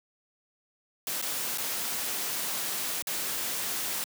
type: noise with dropouts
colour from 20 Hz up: white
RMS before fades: -32 dBFS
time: 1.07-4.04 s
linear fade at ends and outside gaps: 1 ms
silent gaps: 1.215-1.224 / 1.575-1.582 / 3.021-3.071 s
effects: high-pass 150 Hz 12 dB/octave